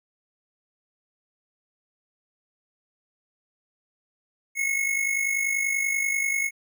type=tone with amplitude modulation; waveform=square; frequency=2182 Hz; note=C#7; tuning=28 cents flat; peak=-21 dBFS; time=4.55-6.51 s; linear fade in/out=50 ms; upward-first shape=sine; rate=50.3 Hz; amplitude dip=60%; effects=none